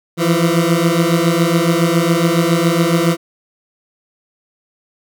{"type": "beating tone pair", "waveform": "20% pulse", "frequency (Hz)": [164.81, 172.01], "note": ["E3", "F3"], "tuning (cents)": [0, -26], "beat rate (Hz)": 7.2, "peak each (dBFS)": -10, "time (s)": [0.17, 3.17], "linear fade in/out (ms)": 50, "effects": []}